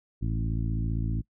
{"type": "harmonic tone with a mistuned harmonic", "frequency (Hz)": 55.2, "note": "A1", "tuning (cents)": 6, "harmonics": [1, 2, 3, 4, 5, 6], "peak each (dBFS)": [-29, -30, -35, -39, -39, -44], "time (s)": [0.21, 1.22], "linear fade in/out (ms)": 20, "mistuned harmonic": 1, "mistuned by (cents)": -84, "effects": ["noise-tail reverb RT60 0.1 s tail -23 dB re dry"]}